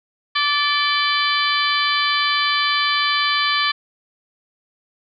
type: harmonic tone with a mistuned harmonic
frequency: 582 Hz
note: D5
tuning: 16 cents flat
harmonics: 2 / 3 / 4 / 5 / 6 / 7 / 8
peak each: -21 / -23 / -24 / -25 / -26 / -26 / -27 dBFS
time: 0.35-3.72 s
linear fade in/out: 10 ms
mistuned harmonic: 5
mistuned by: +81 cents
effects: none

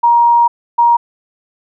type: tone pair in turn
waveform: sine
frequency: 944 / 944 Hz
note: A#5 / A#5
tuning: +22 / +22 cents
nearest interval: unison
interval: 0 cents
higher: neither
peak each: -6 dBFS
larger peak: neither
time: 0.03-0.48 / 0.78-0.97 s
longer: first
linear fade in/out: 10 ms
effects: none

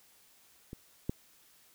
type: clicks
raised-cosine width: 3 ms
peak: -29 / -18 dBFS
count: 2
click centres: 0.731 / 1.095 s
effects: white hiss -63 dBFS RMS until 1.74 s

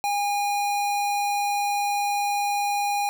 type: tone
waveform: square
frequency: 815 Hz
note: G#5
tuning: 33 cents flat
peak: -23 dBFS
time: 0.04-3.09 s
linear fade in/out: 0 ms
effects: none

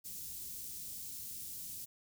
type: band-stop noise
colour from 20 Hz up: white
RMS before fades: -45 dBFS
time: 0.04-1.86 s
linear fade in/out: 20 ms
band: 200 to 6000 Hz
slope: 12 dB/octave
effects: none

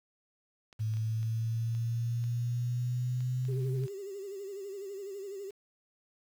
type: clicks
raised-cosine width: 0.2 ms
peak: -36 dBFS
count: 10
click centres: 0.728 / 0.938 / 0.97 / 1.23 / 1.75 / 2.24 / 3.206 / 3.452 / 3.837 / 3.881 s
type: exponential sweep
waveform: sine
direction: up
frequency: 109 to 130.6 Hz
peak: -29 dBFS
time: 0.79-3.87 s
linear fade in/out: 20 ms
type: tone with vibrato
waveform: sine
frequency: 395.1 Hz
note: G4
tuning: 14 cents sharp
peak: -38 dBFS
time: 3.48-5.51 s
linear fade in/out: 10 ms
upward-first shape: sine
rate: 12 Hz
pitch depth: 69 cents each way
effects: 9-bit

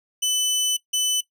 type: tone pair in turn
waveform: 20% pulse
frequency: 3000 / 3000 Hz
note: F#7 / F#7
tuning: +23 / +23 cents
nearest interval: unison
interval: 0 cents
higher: neither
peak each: -14 dBFS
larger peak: neither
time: 0.22-0.77 / 0.93-1.21 s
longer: first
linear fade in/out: 10 ms
effects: noise-tail reverb RT60 0.1 s tail -17 dB re dry

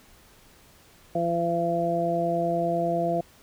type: harmonic tone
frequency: 170 Hz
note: F3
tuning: 46 cents flat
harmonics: 1 / 2 / 3 / 4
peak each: -30 / -30 / -30 / -25 dBFS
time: 1.15-3.21 s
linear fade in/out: 5 ms
effects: pink hiss -55 dBFS RMS until 3.42 s

